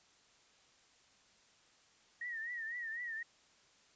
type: tone with vibrato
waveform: sine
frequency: 1864.7 Hz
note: A#6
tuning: in tune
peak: -39 dBFS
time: 2.21-3.23 s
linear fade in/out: 5 ms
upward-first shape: triangle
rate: 4 Hz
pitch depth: 110 cents each way
effects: white hiss -67 dBFS RMS until 3.95 s + resampled to 16000 Hz